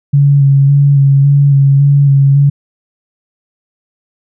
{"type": "tone with vibrato", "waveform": "sine", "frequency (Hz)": 140, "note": "C#3", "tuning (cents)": 18, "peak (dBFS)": -4, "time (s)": [0.13, 2.5], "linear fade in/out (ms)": 10, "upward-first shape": "square", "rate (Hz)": 1.8, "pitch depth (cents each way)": 20, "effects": []}